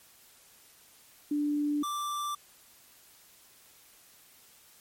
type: tone pair in turn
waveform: sine / square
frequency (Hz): 293.7 / 1174.8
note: D4 / D6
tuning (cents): 0 / 0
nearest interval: 2 octaves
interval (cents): 2400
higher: second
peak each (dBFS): -26 / -32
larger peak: first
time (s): 1.31-1.83 / 1.83-2.35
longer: neither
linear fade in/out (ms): 5
effects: white hiss -58 dBFS RMS until 4.8 s + MP3 64 kbps